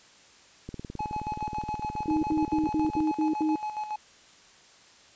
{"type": "click train", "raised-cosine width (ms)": 3, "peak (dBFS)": -24, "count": 45, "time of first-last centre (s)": [0.69, 3.006], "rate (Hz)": 19}
{"type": "tone with tremolo", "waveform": "triangle", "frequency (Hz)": 850, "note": "G#5", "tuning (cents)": 40, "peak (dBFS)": -27, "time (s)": [0.99, 3.96], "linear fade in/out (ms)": 5, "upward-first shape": "square", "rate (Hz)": 7.2, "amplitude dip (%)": 60}
{"type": "tone bursts", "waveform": "sine", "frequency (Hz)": 311.1, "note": "D#4", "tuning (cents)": 0, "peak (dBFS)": -23, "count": 7, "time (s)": [2.08, 3.556], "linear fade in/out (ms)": 2, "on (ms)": 150, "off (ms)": 71}
{"effects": ["white hiss -55 dBFS RMS until 5.15 s", "resampled to 16000 Hz"]}